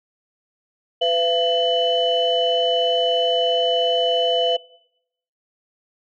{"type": "tone cluster", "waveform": "sine", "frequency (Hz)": [501, 678, 2999], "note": ["B4", "E5", "F#7"], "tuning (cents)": [25, 49, 23], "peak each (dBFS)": -20, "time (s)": [1.01, 4.57], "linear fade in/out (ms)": 10, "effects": ["noise-tail reverb RT60 0.8 s tail -22 dB re dry", "tanh soft clip ceiling -9 dBFS"]}